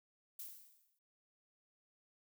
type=noise with exponential decay; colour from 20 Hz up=violet; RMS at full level=-45 dBFS; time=0.39-0.99 s; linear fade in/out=5 ms; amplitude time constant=130 ms; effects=none